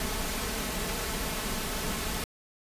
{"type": "noise with comb filter", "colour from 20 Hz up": "pink", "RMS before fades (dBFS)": -32, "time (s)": [0, 2.24], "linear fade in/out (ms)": 2, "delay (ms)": 4.6, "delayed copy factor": 0.5, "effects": ["resampled to 32000 Hz"]}